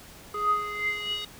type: tone with band-pass filter sweep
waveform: square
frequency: 415.8 Hz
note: G#4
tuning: 2 cents sharp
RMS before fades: -29 dBFS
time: 0.34-1.25 s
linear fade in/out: 5 ms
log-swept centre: 1000 to 3500 Hz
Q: 9.8
effects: pink hiss -48 dBFS RMS until 1.39 s